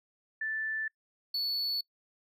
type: tone pair in turn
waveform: sine / triangle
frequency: 1760 / 4435 Hz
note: A6 / C#8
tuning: 0 / 0 cents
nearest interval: octave + major third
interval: 1600 cents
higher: second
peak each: -31 / -28 dBFS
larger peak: second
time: 0.41-0.88 / 1.34-1.81 s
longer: neither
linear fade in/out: 5 ms
effects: noise-tail reverb RT60 0.1 s tail -26 dB re dry